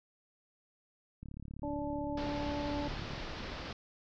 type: click train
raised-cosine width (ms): 5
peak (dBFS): -33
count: 69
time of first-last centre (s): 1.23-3.135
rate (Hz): 35.7
type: harmonic tone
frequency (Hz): 290.5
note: D4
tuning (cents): -19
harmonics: 1 / 2 / 3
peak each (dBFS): -37 / -40 / -42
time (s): 1.63-2.88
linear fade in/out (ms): 2
type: low-pass noise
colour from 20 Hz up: pink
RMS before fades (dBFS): -42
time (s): 2.17-3.73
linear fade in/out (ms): 5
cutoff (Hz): 5200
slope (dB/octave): 48
effects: none